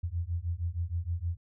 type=beating tone pair; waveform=sine; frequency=82.7 / 89.1 Hz; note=E2 / F2; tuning=+6 / +35 cents; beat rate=6.4 Hz; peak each=-33 / -33 dBFS; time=0.03-1.37 s; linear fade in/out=10 ms; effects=none